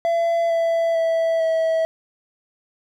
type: tone with pitch steps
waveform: triangle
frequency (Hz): 674 / 665.5 / 657.1 / 648.8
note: E5 / E5 / E5 / E5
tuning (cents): +38 / +16 / -6 / -28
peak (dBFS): -15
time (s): 0.05-1.85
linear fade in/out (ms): 0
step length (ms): 450
effects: none